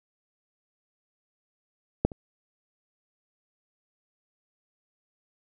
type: clicks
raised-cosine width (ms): 2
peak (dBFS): -7 / -26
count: 2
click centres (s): 2.05 / 2.118
effects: none